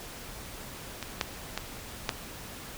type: clicks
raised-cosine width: 0.2 ms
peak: -17 / -9 / -13 / -9 dBFS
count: 4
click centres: 1.027 / 1.212 / 1.576 / 2.092 s
effects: pink hiss -43 dBFS RMS until 2.77 s

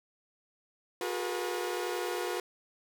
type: tone cluster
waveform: sawtooth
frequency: 359.9 / 409.9 / 441.5 / 483.3 Hz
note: F#4 / G#4 / A4 / B4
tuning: -48 / -23 / +6 / -38 cents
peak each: -31 / -36 / -39 / -33 dBFS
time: 1.01-2.4 s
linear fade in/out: 2 ms
effects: none

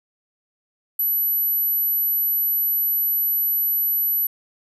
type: tone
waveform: sine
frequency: 11840 Hz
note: F#9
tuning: in tune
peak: -18 dBFS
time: 0.99-4.27 s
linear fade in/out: 5 ms
effects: none

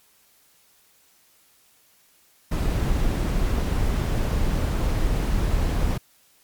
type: noise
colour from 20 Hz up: brown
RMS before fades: -22 dBFS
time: 2.51-5.98 s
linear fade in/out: 10 ms
effects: white hiss -59 dBFS RMS until 6.43 s + MP3 96 kbps

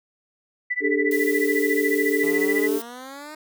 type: tone with tremolo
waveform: sine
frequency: 1982 Hz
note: B6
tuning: 6 cents sharp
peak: -20 dBFS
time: 0.7-2.68 s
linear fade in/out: 10 ms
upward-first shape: sine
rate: 14 Hz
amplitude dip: 95%
type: chord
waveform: sine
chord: D suspended fourth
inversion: none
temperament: equal with one note detuned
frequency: 293.7 / 400.5 / 440 Hz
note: D4 / G4 / A4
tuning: 0 / +37 / 0 cents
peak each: -24 dBFS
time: 0.8-2.81 s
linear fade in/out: 50 ms
type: noise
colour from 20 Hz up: blue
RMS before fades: -35 dBFS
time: 1.11-2.82 s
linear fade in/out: 2 ms
type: exponential sweep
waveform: 10% pulse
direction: up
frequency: 166 to 311.1 Hz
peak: -28 dBFS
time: 2.23-3.35 s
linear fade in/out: 5 ms
effects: none

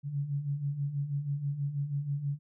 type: beating tone pair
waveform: sine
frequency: 138 / 144.2 Hz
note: C#3 / D3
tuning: -7 / -31 cents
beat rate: 6.2 Hz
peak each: -37 / -31 dBFS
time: 0.03-2.39 s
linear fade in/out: 50 ms
effects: none

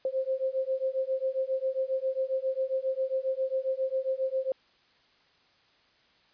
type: beating tone pair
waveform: sine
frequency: 523.3 / 530.7 Hz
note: C5 / C5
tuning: 0 / +24 cents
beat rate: 7.4 Hz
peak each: -30 dBFS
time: 0.05-4.52 s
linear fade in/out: 2 ms
effects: white hiss -64 dBFS RMS until 6.33 s + resampled to 11025 Hz

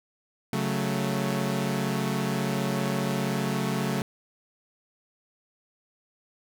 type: chord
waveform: sawtooth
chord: F# minor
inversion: second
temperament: equal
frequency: 138.59 / 185 / 220 Hz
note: C#3 / F#3 / A3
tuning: 0 / 0 / 0 cents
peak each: -26 dBFS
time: 0.53-4.02 s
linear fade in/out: 2 ms
effects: none

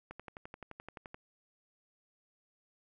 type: click train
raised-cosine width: 0.5 ms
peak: -30 dBFS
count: 13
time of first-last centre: 0.11-1.144 s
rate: 11.6 Hz
effects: none

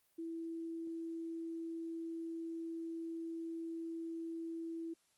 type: tone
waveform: sine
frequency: 330 Hz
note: E4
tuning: 2 cents sharp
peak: -40 dBFS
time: 0.18-4.94 s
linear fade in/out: 10 ms
effects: white hiss -75 dBFS RMS until 5.17 s + Opus 32 kbps

